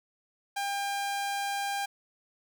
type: tone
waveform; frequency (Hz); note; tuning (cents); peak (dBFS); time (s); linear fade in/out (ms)
sawtooth; 800; G5; +35; -26; 0.56-1.86; 10
effects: none